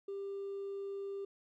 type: tone with hard clipping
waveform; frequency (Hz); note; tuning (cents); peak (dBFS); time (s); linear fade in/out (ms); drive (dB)
triangle; 395.9; G4; +17; -38; 0.08-1.25; 5; 2
effects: none